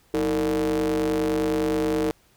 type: ring-modulated tone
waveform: square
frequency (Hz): 68.3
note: C#2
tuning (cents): -25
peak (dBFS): -19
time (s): 0.14-2.11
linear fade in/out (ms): 0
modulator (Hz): 385
effects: pink hiss -60 dBFS RMS until 2.36 s